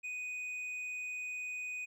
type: tone with hard clipping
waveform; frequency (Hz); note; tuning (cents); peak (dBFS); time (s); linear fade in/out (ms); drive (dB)
triangle; 2489; D#7; 0; -39; 0.03-1.86; 20; 7
effects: none